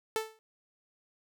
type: tone with exponential decay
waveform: sawtooth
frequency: 440 Hz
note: A4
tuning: in tune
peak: -22 dBFS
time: 0.16-0.39 s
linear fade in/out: 0 ms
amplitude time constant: 48 ms
effects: none